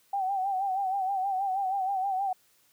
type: tone with vibrato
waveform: sine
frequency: 772 Hz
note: G5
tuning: 27 cents flat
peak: -26 dBFS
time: 0.13-2.33 s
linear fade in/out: 5 ms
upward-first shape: sine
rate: 6.3 Hz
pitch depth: 70 cents each way
effects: white hiss -65 dBFS RMS until 2.72 s + high-pass 60 Hz 12 dB/octave